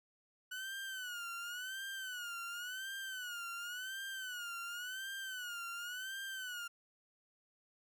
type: tone with vibrato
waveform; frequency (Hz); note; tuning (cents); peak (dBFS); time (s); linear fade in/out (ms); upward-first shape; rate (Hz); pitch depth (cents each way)
30% pulse; 1480; F#6; 0; -39; 0.51-6.68; 10; sine; 0.92; 120
effects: none